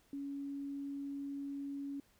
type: tone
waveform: sine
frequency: 280 Hz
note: C#4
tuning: 18 cents sharp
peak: -39 dBFS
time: 0.13-2 s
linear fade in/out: 2 ms
effects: pink hiss -70 dBFS RMS until 2.19 s